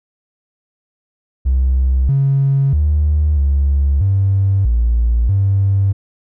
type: tone with pitch steps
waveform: triangle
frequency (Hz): 64.8 / 137.4 / 75.1 / 69.8 / 97.6 / 57.8 / 98.2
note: C2 / C#3 / D2 / C#2 / G2 / A#1 / G2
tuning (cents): -16 / -15 / +39 / +13 / -7 / -14 / +4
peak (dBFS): -7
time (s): 1.45-5.93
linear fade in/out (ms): 20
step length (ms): 640
effects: tanh soft clip ceiling -8 dBFS